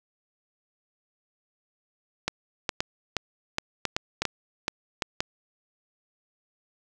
clicks, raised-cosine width 0.2 ms, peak -8 dBFS, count 12, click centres 2.28 / 2.692 / 2.805 / 3.167 / 3.584 / 3.853 / 3.965 / 4.22 / 4.253 / 4.681 / 5.022 / 5.205 s, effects none

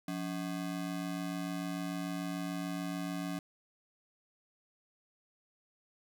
square ring-modulated tone, 230 Hz, A#3, 23 cents flat, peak -33 dBFS, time 0.08-3.39 s, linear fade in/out 2 ms, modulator 53.4 Hz, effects none

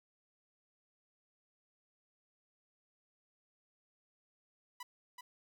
sawtooth tone with echo, 987.8 Hz, B5, in tune, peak -40 dBFS, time 4.8-4.83 s, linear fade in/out 5 ms, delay 380 ms, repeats 1, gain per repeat -4 dB, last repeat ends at 5.21 s, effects none

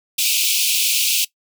pink high-pass noise, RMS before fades -18 dBFS, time 0.18-1.25 s, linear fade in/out 10 ms, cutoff 2400 Hz, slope 96 dB/octave, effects noise-tail reverb RT60 0.1 s tail -19 dB re dry

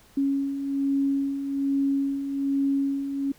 sine beating tone pair, 275.4 / 276.6 Hz, C#4 / C#4, -11 / -4 cents, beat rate 1.2 Hz, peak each -31 / -23 dBFS, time 0.17-3.32 s, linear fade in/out 5 ms, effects pink hiss -56 dBFS RMS until 3.38 s

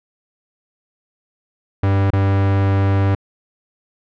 45% pulse tone with dropouts, 98 Hz, G2, in tune, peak -13 dBFS, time 1.83-3.15 s, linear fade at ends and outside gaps 5 ms, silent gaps 2.105-2.131 s, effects low-pass 2000 Hz 12 dB/octave

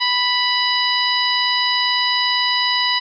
harmonic tone, 987.8 Hz, B5, in tune, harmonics 1 / 2 / 3 / 4 / 5, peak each -22 / -22 / -22 / -22 / -22 dBFS, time 0-3 s, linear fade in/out 20 ms, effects none

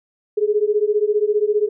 sine beating tone pair, 412.1 / 427.1 Hz, G#4 / G#4, -13 / +48 cents, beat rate 15 Hz, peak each -18 dBFS, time 0.37-1.69 s, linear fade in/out 10 ms, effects none

